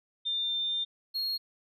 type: tone pair in turn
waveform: sine / triangle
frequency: 3601 / 4282 Hz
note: A7 / C8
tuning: +39 / +39 cents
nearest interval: minor third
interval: 300 cents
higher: second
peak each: -28 dBFS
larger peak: neither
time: 0.25-0.85 / 1.14-1.38 s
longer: first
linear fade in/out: 20 ms
effects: none